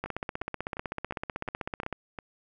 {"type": "two click trains", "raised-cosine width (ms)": 0.5, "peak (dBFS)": [-17, -22], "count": [31, 7], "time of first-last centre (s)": [[0.04, 1.927], [0.06, 2.188]], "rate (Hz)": [15.9, 2.82], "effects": []}